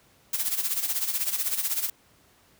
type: noise with tremolo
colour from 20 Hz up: blue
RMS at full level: -25 dBFS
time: 0.33-1.9 s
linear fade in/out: 5 ms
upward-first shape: sine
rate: 16 Hz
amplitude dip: 70%
effects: pink hiss -60 dBFS RMS until 2.59 s + high-pass 60 Hz 12 dB/octave